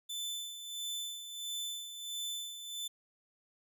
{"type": "tone with tremolo", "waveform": "sawtooth", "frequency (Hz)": 3520, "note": "A7", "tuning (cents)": 0, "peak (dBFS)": -33, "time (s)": [0.09, 2.88], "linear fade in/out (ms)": 10, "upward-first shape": "sine", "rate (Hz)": 1.5, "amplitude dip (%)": 60, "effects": []}